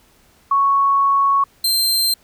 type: tone pair in turn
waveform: sine / sawtooth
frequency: 1108.7 / 4144 Hz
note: C#6 / C8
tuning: 0 / -17 cents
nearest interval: octave + major seventh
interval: 2283 cents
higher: second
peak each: -12 dBFS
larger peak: neither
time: 0.51-1.44 / 1.64-2.14 s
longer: first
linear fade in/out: 5 ms
effects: pink hiss -54 dBFS RMS until 2.23 s

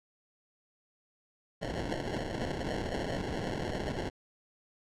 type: noise with sample-and-hold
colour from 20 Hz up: blue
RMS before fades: -35 dBFS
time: 1.61-4.1 s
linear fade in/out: 20 ms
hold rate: 1225 Hz
effects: low-pass 6000 Hz 12 dB/octave

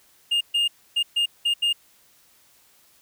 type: tone bursts at uneven times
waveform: triangle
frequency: 2828 Hz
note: F7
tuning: 21 cents sharp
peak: -17 dBFS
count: 6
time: 0.31-0.41 / 0.54-0.68 / 0.96-1.03 / 1.16-1.26 / 1.45-1.54 / 1.62-1.73 s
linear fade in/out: 10 ms
effects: white hiss -58 dBFS RMS until 3.01 s

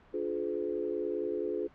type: chord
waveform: sine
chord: D diminished seventh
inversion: none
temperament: just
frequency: 293.7 / 352.4 / 422.9 / 507.5 Hz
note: D4 / F4 / Ab4 / Cb5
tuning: 0 / +16 / +31 / +47 cents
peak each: -40 / -35 / -34 / -39 dBFS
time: 0.13-1.68 s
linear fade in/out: 20 ms
effects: pink hiss -59 dBFS RMS until 1.74 s + low-pass 2000 Hz 12 dB/octave

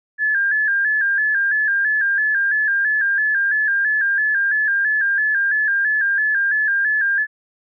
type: tone with vibrato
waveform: sine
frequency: 1661.2 Hz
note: G#6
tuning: in tune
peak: -15 dBFS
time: 0.18-7.27 s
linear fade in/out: 50 ms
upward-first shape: square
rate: 3 Hz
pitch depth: 63 cents each way
effects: none

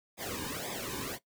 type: noise with flanger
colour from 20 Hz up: pink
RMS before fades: -38 dBFS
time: 0.17-1.19 s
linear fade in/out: 50 ms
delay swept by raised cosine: 0.69 to 1.53 ms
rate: 1.9 Hz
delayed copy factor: -0.95
effects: noise-tail reverb RT60 0.1 s tail -17 dB re dry

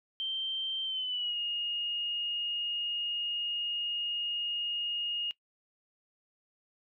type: tone with pitch glide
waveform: sine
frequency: 3133 to 2856 Hz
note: G7 to F7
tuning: -2 to +38 cents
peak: -31 dBFS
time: 0.2-5.31 s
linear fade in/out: 0 ms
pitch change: -160 cents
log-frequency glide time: 0.84-1.38 s
effects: noise-tail reverb RT60 0.1 s tail -19 dB re dry

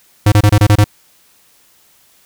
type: tone bursts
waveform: square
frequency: 104.1 Hz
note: G#2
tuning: 5 cents sharp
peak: -6 dBFS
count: 7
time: 0.26-0.842 s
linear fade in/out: 5 ms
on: 60 ms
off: 27 ms
effects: white hiss -51 dBFS RMS until 2.25 s

